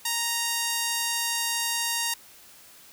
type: tone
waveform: 5% pulse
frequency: 932.3 Hz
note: A#5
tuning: in tune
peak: -13 dBFS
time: 0.05-2.14 s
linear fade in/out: 5 ms
effects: white hiss -51 dBFS RMS until 2.92 s